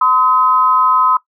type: tone pair together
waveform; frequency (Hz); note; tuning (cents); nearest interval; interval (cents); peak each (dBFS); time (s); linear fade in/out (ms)
sine; 1024 / 1271; C6 / D#6; -38 / +36; major third; 374; -12; 0.01-1.17; 5
effects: noise-tail reverb RT60 0.1 s tail -17 dB re dry